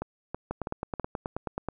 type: two click trains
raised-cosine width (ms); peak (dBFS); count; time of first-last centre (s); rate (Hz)
1; -17 / -18; 12 / 4; 0.51-1.686 / 0.02-0.997; 9.35 / 3.07
effects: none

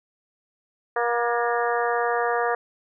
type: harmonic tone with a mistuned harmonic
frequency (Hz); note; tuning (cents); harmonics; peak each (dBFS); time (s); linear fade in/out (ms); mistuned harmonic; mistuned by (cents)
237.9; A#3; +35; 2 / 3 / 4 / 5 / 6 / 7 / 8; -25 / -26 / -30 / -29 / -33 / -31 / -34; 0.96-2.55; 5; 8; -53
effects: none

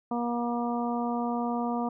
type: harmonic tone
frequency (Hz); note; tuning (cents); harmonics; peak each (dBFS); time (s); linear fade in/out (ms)
238.5; A#3; +40; 1 / 2 / 3 / 4 / 5; -29 / -36 / -33 / -36 / -39; 0.11-1.89; 5
effects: none

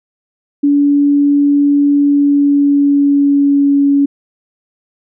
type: tone with pitch glide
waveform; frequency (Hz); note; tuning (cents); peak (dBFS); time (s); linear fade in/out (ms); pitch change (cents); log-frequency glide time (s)
sine; 286.2 to 281.6; D4 to C#4; -45 to +27; -7; 0.63-4.06; 10; -28; 1.99-3.82
effects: none

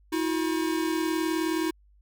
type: tone pair together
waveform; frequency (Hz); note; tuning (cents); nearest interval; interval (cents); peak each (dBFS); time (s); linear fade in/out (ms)
square; 320.6 / 359.9; E4 / F#4; -48 / -48; major second; 200; -27 / -31; 0.12-1.71; 10
effects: added 50 Hz sine -56 dBFS peak until 2.01 s

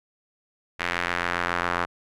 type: tone with band-pass filter sweep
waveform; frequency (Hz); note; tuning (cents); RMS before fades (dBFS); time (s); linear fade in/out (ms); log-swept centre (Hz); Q
sawtooth; 87.31; F2; 0; -27; 0.79-1.86; 20; 2000 to 1300; 1.7
effects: none

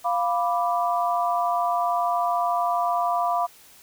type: chord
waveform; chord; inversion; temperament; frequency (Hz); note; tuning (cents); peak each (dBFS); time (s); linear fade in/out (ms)
sine; B diminished; second; equal; 698.5 / 987.8 / 1174.7; F5 / B5 / D6; 0 / 0 / 0; -23 / -26 / -27; 0.04-3.47; 20
effects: white hiss -51 dBFS RMS until 3.82 s

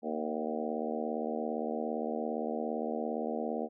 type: harmonic tone with a mistuned harmonic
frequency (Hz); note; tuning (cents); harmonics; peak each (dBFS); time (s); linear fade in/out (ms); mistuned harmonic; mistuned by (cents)
77.5; D#2; -6; 3 / 4 / 5 / 6 / 7 / 8 / 9 / 10; -37 / -41 / -42 / -38 / -41 / -41 / -42 / -44; 0.02-3.69; 50; 9; +22
effects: none

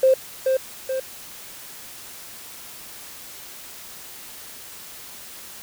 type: tone with echo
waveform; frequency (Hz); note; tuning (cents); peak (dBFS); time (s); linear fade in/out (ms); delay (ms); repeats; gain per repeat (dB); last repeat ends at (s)
triangle; 525; C5; +6; -8; 0.03-0.14; 5; 430; 2; -6; 1
effects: tanh soft clip ceiling -10 dBFS + white hiss -40 dBFS RMS until 5.62 s

